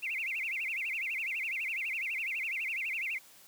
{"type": "tone with vibrato", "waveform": "sine", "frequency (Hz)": 2377, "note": "D7", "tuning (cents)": 20, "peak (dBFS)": -32, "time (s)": [0.02, 3.19], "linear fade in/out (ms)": 20, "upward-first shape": "sine", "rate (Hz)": 12, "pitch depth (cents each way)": 260, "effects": ["white hiss -57 dBFS RMS until 3.47 s", "high-pass 80 Hz 12 dB/octave"]}